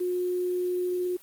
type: tone with quantisation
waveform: sine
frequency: 360.2 Hz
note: F#4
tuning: 46 cents flat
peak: -25 dBFS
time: 0-1.17 s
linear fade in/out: 10 ms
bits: 8
effects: white hiss -54 dBFS RMS until 1.22 s + Opus 32 kbps